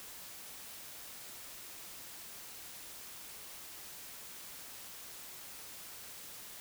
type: silence
effects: white hiss -49 dBFS RMS until 6.6 s